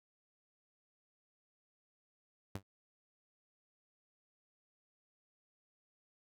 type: tone with exponential decay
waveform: sawtooth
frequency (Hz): 97.9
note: G2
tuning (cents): -2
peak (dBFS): -32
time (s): 2.55-2.63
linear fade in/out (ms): 5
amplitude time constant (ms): 16
effects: none